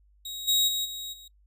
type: tone with level steps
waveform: sawtooth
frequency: 3800 Hz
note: A#7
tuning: 33 cents sharp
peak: -32 / -18 / -24 / -32 / -43 dBFS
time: 0.25-1.28 s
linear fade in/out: 5 ms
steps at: 0.47 / 0.67 / 0.84 / 1.12 s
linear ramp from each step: 20 ms
effects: noise-tail reverb RT60 0.1 s tail -23 dB re dry + added 50 Hz sine -58 dBFS peak until 1.46 s